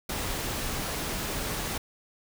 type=noise; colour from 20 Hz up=pink; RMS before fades=-32 dBFS; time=0.09-1.78 s; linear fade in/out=5 ms; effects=none